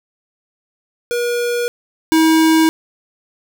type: tone pair in turn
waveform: square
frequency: 480 / 320.4 Hz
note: B4 / E4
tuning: -49 / -49 cents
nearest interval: perfect fifth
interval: 700 cents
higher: first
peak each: -17 / -10 dBFS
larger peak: second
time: 1.11-1.68 / 2.12-2.69 s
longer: neither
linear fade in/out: 0 ms
effects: none